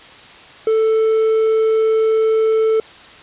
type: tone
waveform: triangle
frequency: 441.5 Hz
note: A4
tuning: 6 cents sharp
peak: -10 dBFS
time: 0.67-2.8 s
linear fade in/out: 2 ms
effects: white hiss -40 dBFS RMS until 3.22 s + resampled to 8000 Hz